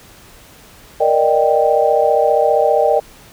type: chord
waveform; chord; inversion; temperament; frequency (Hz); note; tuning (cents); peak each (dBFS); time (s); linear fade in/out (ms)
sine; Eb major seventh; second; equal; 466.2 / 587.3 / 622.3 / 784; Bb4 / D5 / Eb5 / G5; 0 / 0 / 0 / 0; -16; 1-3; 10
effects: pink hiss -43 dBFS RMS until 3.32 s